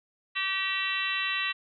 harmonic tone with a mistuned harmonic, 385 Hz, G4, 31 cents flat, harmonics 3 / 4 / 5 / 6 / 7 / 8 / 9 / 10, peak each -36 / -40 / -32 / -42 / -31 / -38 / -41 / -36 dBFS, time 0.35-1.53 s, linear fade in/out 20 ms, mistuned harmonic 10, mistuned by +33 cents, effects none

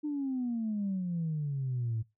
sine exponential sweep, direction down, 304.2 to 108.6 Hz, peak -29 dBFS, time 0.03-2.03 s, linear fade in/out 20 ms, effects noise-tail reverb RT60 0.2 s tail -19 dB re dry + tanh soft clip ceiling -26 dBFS

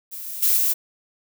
violet noise with level steps, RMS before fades -34 / -32 / -18 / -20 dBFS, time 0.11-0.74 s, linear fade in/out 20 ms, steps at 0.26 / 0.42 / 0.57 s, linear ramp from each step 10 ms, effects none

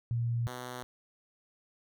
sine / 5% pulse tone pair in turn, 117.8 / 124.74 Hz, A#2 / B2, +19 / +18 cents, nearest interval minor second, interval 99 cents, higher second, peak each -28 dBFS, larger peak neither, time 0.11-0.47 / 0.47-0.83 s, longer neither, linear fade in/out 0 ms, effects none

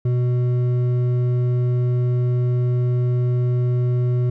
sine tone with hard clipping, 123.47 Hz, B2, in tune, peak -18 dBFS, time 0.05-4.3 s, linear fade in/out 5 ms, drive 7 dB, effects none

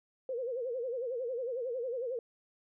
sine tone with vibrato, 493.9 Hz, B4, in tune, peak -33 dBFS, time 0.29-2.19 s, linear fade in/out 2 ms, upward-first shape sine, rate 11 Hz, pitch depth 130 cents each way, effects none

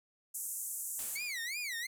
pink band-pass noise, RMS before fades -40 dBFS, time 0.34-1.17 s, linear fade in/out 10 ms, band 7100 to 14000 Hz, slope 48 dB/octave
white noise with exponential decay, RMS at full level -45 dBFS, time 0.99-1.87 s, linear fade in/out 1 ms, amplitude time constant 190 ms
sawtooth tone with vibrato, 2123 Hz, C7, 25 cents sharp, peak -33 dBFS, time 1.15-1.87 s, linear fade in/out 10 ms, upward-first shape sine, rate 2.8 Hz, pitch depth 260 cents each way
effects none

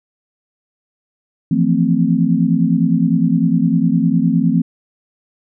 sine chord, F major seventh, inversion third, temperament equal with one note detuned, 164.81 / 174.61 / 224.8 / 261.6 Hz, E3 / F3 / A3 / C4, 0 / 0 / +37 / 0 cents, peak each -17 dBFS, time 1.51-4.62 s, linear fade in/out 5 ms, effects none

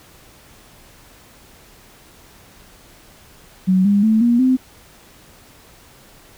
sine tone with pitch steps, 186.6 / 202.3 / 219.4 / 237.8 / 257.9 Hz, F#3 / G#3 / A3 / A#3 / C4, +15 / -45 / -5 / +35 / -25 cents, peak -11 dBFS, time 3.67-4.57 s, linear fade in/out 20 ms, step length 180 ms, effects pink hiss -47 dBFS RMS until 6.37 s

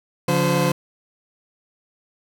30% pulse tone cluster, 142.8 / 177.6 / 514 Hz, D3 / F3 / C5, -48 / +29 / -31 cents, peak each -19 dBFS, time 0.28-0.72 s, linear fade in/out 5 ms, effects none

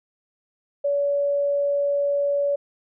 sine tone, 569 Hz, C#5, 45 cents sharp, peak -19 dBFS, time 0.84-2.56 s, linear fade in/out 10 ms, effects none

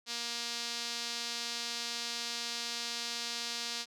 sawtooth tone with band-pass filter, 235.9 Hz, A#3, 21 cents sharp, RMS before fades -38 dBFS, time 0.06-3.86 s, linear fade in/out 50 ms, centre 4700 Hz, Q 2.1, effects none

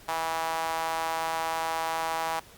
sawtooth tone with high-pass filter, 162.8 Hz, E3, 21 cents flat, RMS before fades -30 dBFS, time 0.08-2.4 s, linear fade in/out 10 ms, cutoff 850 Hz, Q 3.1, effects pink hiss -52 dBFS RMS until 2.57 s + Opus 48 kbps

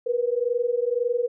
sine tone pair together, 472 / 493.9 Hz, A#4 / B4, +22 / 0 cents, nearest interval minor second, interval 78 cents, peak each -24 dBFS, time 0.06-1.28 s, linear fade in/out 10 ms, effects none

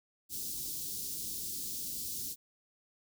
white band-stop noise, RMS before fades -39 dBFS, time 0.29-2.36 s, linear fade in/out 50 ms, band 350 to 4200 Hz, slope 24 dB/octave, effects none

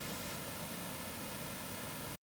pink noise with comb filter, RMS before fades -42 dBFS, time 0-2.16 s, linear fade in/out 10 ms, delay 2.6 ms, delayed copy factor -0.5, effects high-pass 100 Hz 12 dB/octave + Opus 48 kbps

